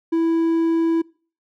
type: tone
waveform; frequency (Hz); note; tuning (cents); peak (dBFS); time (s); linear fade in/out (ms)
triangle; 329.6; E4; 0; -14; 0.12-1.02; 10
effects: noise-tail reverb RT60 0.4 s tail -24 dB re dry